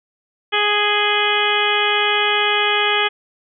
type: harmonic tone with a mistuned harmonic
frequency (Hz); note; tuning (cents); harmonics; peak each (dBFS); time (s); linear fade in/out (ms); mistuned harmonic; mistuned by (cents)
415.3; G#4; 0; 1 / 2 / 3 / 4 / 5 / 6 / 7 / 8; -23 / -23 / -23 / -23 / -23 / -23 / -23 / -23; 0.52-3.09; 20; 7; +46
effects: none